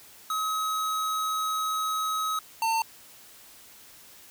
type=tone pair in turn; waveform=square; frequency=1275 / 901.6 Hz; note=D#6 / A5; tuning=+42 / +42 cents; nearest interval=tritone; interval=600 cents; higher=first; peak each=-27 / -24 dBFS; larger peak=second; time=0.3-2.39 / 2.62-2.82 s; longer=first; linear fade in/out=2 ms; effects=white hiss -51 dBFS RMS until 4.3 s